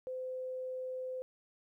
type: tone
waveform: sine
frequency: 513 Hz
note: C5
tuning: 34 cents flat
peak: -37 dBFS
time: 0.07-1.22 s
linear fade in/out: 0 ms
effects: 13-bit